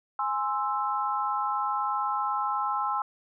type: chord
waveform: sine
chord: Ab augmented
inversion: none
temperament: equal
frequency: 830.6 / 1046.5 / 1318.5 Hz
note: Ab5 / C6 / E6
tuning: 0 / 0 / 0 cents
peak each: -30 dBFS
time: 0.19-3.02 s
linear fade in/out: 2 ms
effects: none